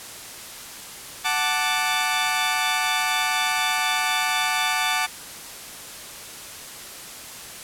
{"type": "chord", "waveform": "15% pulse", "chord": "D major", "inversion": "first", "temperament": "equal", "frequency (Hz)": [740, 880, 1174.7], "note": ["F#5", "A5", "D6"], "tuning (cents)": [0, 0, 0], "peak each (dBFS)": -19, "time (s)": [1.24, 5.07], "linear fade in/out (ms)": 20, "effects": ["white hiss -38 dBFS RMS until 7.63 s", "low-pass 12000 Hz 12 dB/octave"]}